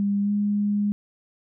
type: tone with pitch glide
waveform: sine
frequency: 201.4 to 205.5 Hz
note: G3 to G#3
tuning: +47 to -18 cents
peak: -20 dBFS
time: 0-0.92 s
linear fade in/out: 0 ms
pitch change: +35 cents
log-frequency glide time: 0.22-0.31 s
effects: none